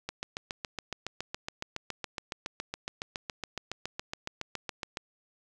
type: click train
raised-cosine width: 0.2 ms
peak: -17 dBFS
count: 36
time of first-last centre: 0.09-4.971 s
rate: 7.17 Hz
effects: none